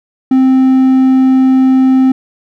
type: tone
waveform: triangle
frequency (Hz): 261.6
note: C4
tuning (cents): 0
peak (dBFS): -3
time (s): 0.31-2.12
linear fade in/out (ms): 5
effects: none